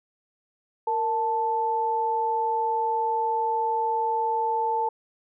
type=tone pair together; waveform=sine; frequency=463.2 / 880 Hz; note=A#4 / A5; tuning=-11 / 0 cents; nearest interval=major seventh; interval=1111 cents; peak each=-29 / -23 dBFS; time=0.87-4.89 s; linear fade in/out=5 ms; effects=none